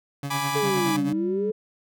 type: tone with tremolo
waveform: 30% pulse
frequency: 141.1 Hz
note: C#3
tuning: 31 cents sharp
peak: -24 dBFS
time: 0.23-1.13 s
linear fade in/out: 2 ms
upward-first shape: triangle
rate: 9.6 Hz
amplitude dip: 75%
type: chord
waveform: sawtooth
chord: G# diminished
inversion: none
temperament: equal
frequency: 830.6 / 987.8 / 1174.7 Hz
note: G#5 / B5 / D6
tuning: 0 / 0 / 0 cents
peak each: -26 dBFS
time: 0.3-0.97 s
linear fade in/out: 10 ms
type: linear two-way sweep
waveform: sine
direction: down then up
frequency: 440 to 277.2 to 440 Hz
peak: -23 dBFS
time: 0.55-1.52 s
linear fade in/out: 10 ms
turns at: 1.04 s
type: tone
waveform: triangle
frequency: 196 Hz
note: G3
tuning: in tune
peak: -27 dBFS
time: 0.62-1.51 s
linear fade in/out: 10 ms
effects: none